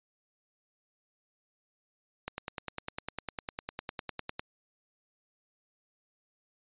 click train, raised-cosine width 0.3 ms, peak -19 dBFS, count 22, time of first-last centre 2.28-4.395 s, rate 9.93 Hz, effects resampled to 8000 Hz

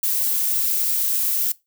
violet noise, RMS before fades -21 dBFS, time 0.03-1.52 s, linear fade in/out 5 ms, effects noise-tail reverb RT60 0.2 s tail -20 dB re dry

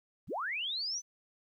sine linear sweep, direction up, 33.45 to 6150 Hz, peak -33 dBFS, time 0.27-1.02 s, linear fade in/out 50 ms, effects 12-bit

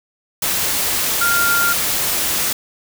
sine tone in noise, 1396.9 Hz, F6, in tune, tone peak -15 dBFS, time 1.21-1.73 s, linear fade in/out 5 ms, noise white, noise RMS -19 dBFS, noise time 0.42-2.53 s, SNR +1 dB, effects none

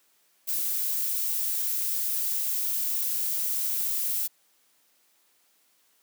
violet noise, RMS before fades -28 dBFS, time 0.47-4.28 s, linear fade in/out 20 ms, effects white hiss -66 dBFS RMS until 6.02 s + high-pass 200 Hz 12 dB/octave

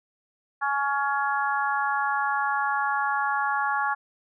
harmonic tone, 280 Hz, C#4, 18 cents sharp, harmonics 3 / 4 / 5 / 6, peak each -27 / -28 / -29 / -30 dBFS, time 0.61-3.95 s, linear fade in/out 20 ms, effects none

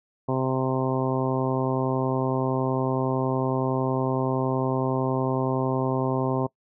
harmonic tone, 130.81 Hz, C3, in tune, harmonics 1 / 2 / 3 / 4 / 5 / 6 / 7 / 8, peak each -27 / -28 / -29 / -32 / -32 / -36 / -33 / -35 dBFS, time 0.28-6.47 s, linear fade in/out 10 ms, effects noise-tail reverb RT60 0.1 s tail -22 dB re dry

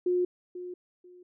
sine tone with echo, 359 Hz, F4, 48 cents sharp, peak -23 dBFS, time 0.06-0.25 s, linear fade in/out 5 ms, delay 490 ms, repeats 2, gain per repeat -13 dB, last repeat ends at 1.23 s, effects none

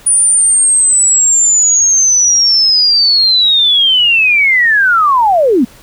sine linear sweep, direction down, 9500 to 212.8 Hz, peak -6 dBFS, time 0.06-5.65 s, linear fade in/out 10 ms, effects pink hiss -40 dBFS RMS until 5.82 s

